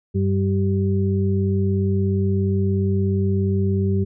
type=harmonic tone; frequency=97 Hz; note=G2; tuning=18 cents flat; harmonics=1 / 2 / 4; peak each=-19 / -22 / -25 dBFS; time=0.14-4.05 s; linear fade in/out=20 ms; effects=none